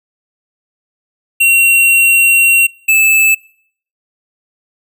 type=tone pair in turn; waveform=square; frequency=2741 / 2624 Hz; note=F7 / E7; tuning=-33 / -9 cents; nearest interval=minor second; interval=76 cents; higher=first; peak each=-7 dBFS; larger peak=neither; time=1.4-2.67 / 2.88-3.35 s; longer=first; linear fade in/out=10 ms; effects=noise-tail reverb RT60 0.6 s tail -24 dB re dry